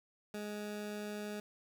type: tone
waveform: 20% pulse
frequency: 208.7 Hz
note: G#3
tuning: 9 cents sharp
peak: -35 dBFS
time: 0.34-1.4 s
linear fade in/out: 2 ms
effects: none